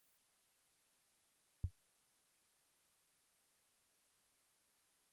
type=tone with exponential decay; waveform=sine; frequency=89.3 Hz; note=F2; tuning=39 cents sharp; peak=-30 dBFS; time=1.64-1.71 s; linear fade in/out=0 ms; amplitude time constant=15 ms; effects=white hiss -75 dBFS RMS until 5.12 s + Opus 24 kbps